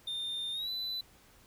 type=tone with pitch glide; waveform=triangle; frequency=3621 to 3995 Hz; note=A7 to B7; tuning=+49 to +19 cents; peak=-33 dBFS; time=0.07-1.01 s; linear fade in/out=5 ms; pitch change=+170 cents; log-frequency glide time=0.52-0.7 s; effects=pink hiss -61 dBFS RMS until 1.46 s